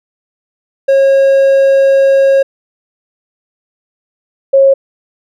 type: tone pair in turn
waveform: triangle / sine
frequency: 544 / 544 Hz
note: C#5 / C#5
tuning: -33 / -33 cents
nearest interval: unison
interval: 0 cents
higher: neither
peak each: -3 dBFS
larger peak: neither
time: 0.88-2.43 / 4.53-4.74 s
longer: first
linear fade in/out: 10 ms
effects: none